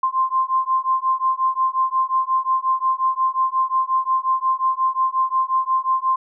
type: beating tone pair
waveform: sine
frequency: 1045 / 1050.6 Hz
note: C6 / C6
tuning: -2 / +7 cents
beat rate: 5.6 Hz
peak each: -20 dBFS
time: 0.03-6.16 s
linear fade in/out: 5 ms
effects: none